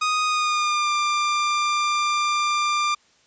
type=tone with pitch glide; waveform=sawtooth; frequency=1244.5 to 1191 Hz; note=D#6 to D6; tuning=0 to +24 cents; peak=-16 dBFS; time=0.01-2.95 s; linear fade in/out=10 ms; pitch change=-76 cents; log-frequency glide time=0.26-0.91 s; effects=white hiss -59 dBFS RMS until 3.26 s + resampled to 16000 Hz